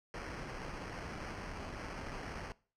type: noise with sample-and-hold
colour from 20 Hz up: pink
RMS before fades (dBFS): -44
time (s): 0.14-2.52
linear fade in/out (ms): 0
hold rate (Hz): 3675
effects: noise-tail reverb RT60 0.4 s tail -21 dB re dry + low-pass 6000 Hz 12 dB/octave